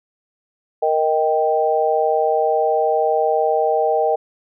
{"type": "chord", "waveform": "sine", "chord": "Eb major", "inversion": "second", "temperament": "equal with one note detuned", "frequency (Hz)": [466.2, 625.5, 784], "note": ["Bb4", "Eb5", "G5"], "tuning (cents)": [0, 9, 0], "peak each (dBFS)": -19, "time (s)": [0.82, 4.16], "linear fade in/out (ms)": 10, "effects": []}